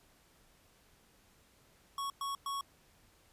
square tone bursts at uneven times, 1109 Hz, C#6, in tune, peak -36 dBFS, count 3, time 1.98-2.1 / 2.21-2.35 / 2.46-2.61 s, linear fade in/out 2 ms, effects pink hiss -66 dBFS RMS until 3.32 s + resampled to 32000 Hz

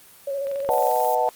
sine tone with vibrato, 554.4 Hz, C#5, in tune, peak -24 dBFS, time 0.27-0.9 s, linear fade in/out 5 ms, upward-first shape square, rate 14 Hz, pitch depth 28 cents each way
click train, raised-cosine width 0.3 ms, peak -26 dBFS, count 14, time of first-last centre 0.47-1.048 s, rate 22.5 Hz
sine chord, B dominant seventh, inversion none, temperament equal, 493.9 / 622.3 / 740 / 880 Hz, B4 / D#5 / F#5 / A5, 0 / 0 / 0 / 0 cents, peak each -25 / -25 / -23 / -23 dBFS, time 0.69-1.29 s, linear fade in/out 0 ms
violet noise, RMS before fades -34 dBFS, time 0.71-1.15 s, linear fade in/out 2 ms
effects white hiss -49 dBFS RMS until 1.35 s + Opus 32 kbps

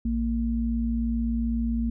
sine tone pair together, 57.92 / 230.6 Hz, A#1 / A#3, -10 / -19 cents, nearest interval 2 octaves, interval 2391 cents, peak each -27 / -25 dBFS, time 0.05-1.9 s, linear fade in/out 5 ms, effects none

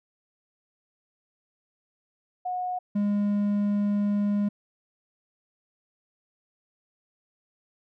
sine / triangle tone pair in turn, 728 / 204.7 Hz, F#5 / G#3, -28 / -25 cents, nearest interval octave + minor seventh, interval 2197 cents, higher first, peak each -27 / -20 dBFS, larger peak second, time 2.45-2.79 / 2.95-4.49 s, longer second, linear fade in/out 10 ms, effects none

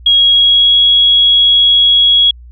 sine tone with pitch glide, 3298 to 3327 Hz, G#7 to G#7, -13 to +2 cents, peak -5 dBFS, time 0.06-2.31 s, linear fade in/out 5 ms, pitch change +15 cents, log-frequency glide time 0.2-0.77 s, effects added 60 Hz sine -32 dBFS peak until 2.51 s

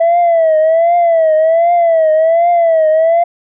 sine tone with vibrato, 659.3 Hz, E5, in tune, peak -5 dBFS, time 0-3.24 s, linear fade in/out 10 ms, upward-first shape triangle, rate 1.3 Hz, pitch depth 110 cents each way, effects tanh soft clip ceiling -5 dBFS

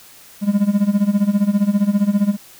triangle tone with tremolo, 203.2 Hz, G#3, 38 cents flat, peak -8 dBFS, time 0.41-2.37 s, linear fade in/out 50 ms, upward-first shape sine, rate 15 Hz, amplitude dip 85%, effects white hiss -44 dBFS RMS until 2.59 s

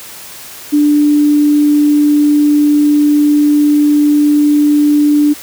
sine tone, 294.8 Hz, D4, 7 cents sharp, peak -6 dBFS, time 0.72-5.34 s, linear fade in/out 20 ms, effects white hiss -31 dBFS RMS until 5.42 s + high-pass 60 Hz 12 dB/octave

